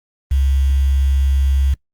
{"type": "tone with quantisation", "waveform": "sine", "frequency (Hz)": 67.8, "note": "C#2", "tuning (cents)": -38, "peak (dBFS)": -12, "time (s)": [0.31, 1.74], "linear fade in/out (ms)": 5, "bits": 6, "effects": ["noise-tail reverb RT60 0.1 s tail -23 dB re dry", "Opus 32 kbps"]}